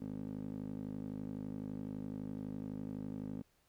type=tone with band-pass filter; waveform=15% pulse; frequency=51.91 Hz; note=G#1; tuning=in tune; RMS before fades=-43 dBFS; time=0-3.43 s; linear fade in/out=20 ms; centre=270 Hz; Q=3.3; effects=pink hiss -74 dBFS RMS until 3.68 s